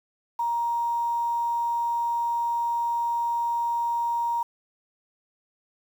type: tone with quantisation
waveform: sine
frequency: 940 Hz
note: A#5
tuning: 14 cents sharp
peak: -23 dBFS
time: 0.39-4.43 s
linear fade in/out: 5 ms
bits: 8
effects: none